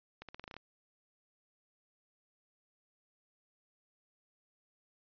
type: accelerating click train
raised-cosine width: 0.3 ms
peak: -30 dBFS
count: 9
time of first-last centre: 0.22-0.566 s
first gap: 67 ms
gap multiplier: 0.87
effects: resampled to 11025 Hz